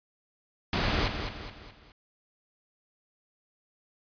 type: noise with echo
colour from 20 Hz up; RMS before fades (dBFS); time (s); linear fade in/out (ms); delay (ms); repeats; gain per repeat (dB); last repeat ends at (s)
pink; -27; 0.73-1.08; 2; 210; 4; -7; 1.92
effects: resampled to 11025 Hz